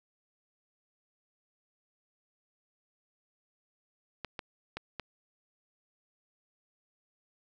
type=clicks; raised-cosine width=0.3 ms; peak=-21 dBFS; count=4; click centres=4.247 / 4.392 / 4.77 / 4.997 s; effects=none